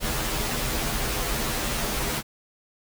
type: noise with comb filter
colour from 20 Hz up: pink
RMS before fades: -27 dBFS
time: 0-2.23 s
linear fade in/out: 50 ms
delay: 11 ms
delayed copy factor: -1
effects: none